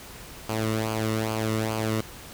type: tone with flanger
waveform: sawtooth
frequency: 110 Hz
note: A2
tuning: in tune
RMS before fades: -27 dBFS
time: 0.49-2.01 s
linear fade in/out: 5 ms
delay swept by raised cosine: 0.53 to 1.26 ms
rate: 2.4 Hz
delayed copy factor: -0.65
effects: pink hiss -43 dBFS RMS until 2.33 s